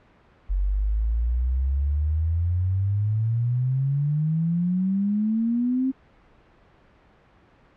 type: exponential sweep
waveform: sine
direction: up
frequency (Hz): 45.47 to 267.1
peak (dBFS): -20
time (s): 0.49-5.92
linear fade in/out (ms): 20
effects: pink hiss -56 dBFS RMS until 7.76 s + low-pass 2000 Hz 12 dB/octave